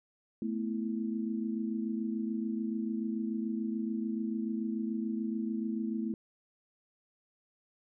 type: chord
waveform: sine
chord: A suspended second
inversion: none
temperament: equal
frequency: 220 / 246.9 / 329.6 Hz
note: A3 / B3 / E4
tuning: 0 / 0 / 0 cents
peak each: -33 / -38 / -38 dBFS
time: 0.42-6.14 s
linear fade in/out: 2 ms
effects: none